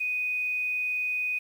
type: tone with quantisation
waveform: sine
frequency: 2491 Hz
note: D#7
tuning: 1 cent sharp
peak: -26 dBFS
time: 0-1.39 s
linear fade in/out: 10 ms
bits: 9
effects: none